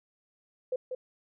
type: tone with echo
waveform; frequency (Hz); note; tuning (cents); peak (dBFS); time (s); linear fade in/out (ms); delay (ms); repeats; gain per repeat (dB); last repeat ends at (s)
sine; 509; C5; -48; -27; 0.72-0.76; 5; 190; 1; -5; 0.95
effects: none